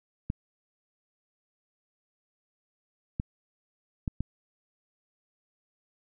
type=clicks; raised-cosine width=5 ms; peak=-17 dBFS; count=4; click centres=0.301 / 3.199 / 4.078 / 4.206 s; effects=none